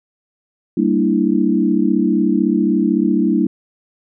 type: chord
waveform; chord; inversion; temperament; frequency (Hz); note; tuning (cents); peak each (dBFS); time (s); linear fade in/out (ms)
sine; E half-diminished seventh; first; equal with one note detuned; 196 / 230.1 / 293.7 / 329.6; G3 / Bb3 / D4 / E4; 0 / -22 / 0 / 0; -18; 0.77-3.47; 5
effects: none